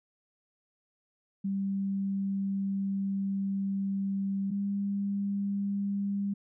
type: tone pair in turn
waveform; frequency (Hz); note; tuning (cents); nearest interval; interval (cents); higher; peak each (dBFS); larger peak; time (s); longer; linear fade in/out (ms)
sine; 196 / 199.89; G3 / G3; 0 / +34; unison; 34; second; -28; neither; 1.44-4.51 / 4.51-6.34; first; 10
effects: none